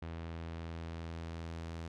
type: tone with low-pass filter sweep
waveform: sawtooth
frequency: 82.7 Hz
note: E2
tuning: 6 cents sharp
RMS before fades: -43 dBFS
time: 0.02-1.88 s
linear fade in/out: 5 ms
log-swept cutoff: 3200 to 6600 Hz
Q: 0.8
effects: none